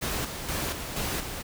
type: noise with tremolo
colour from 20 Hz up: pink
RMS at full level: -30 dBFS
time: 0.01-1.43 s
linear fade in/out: 20 ms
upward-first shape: square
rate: 2.1 Hz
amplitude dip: 50%
effects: none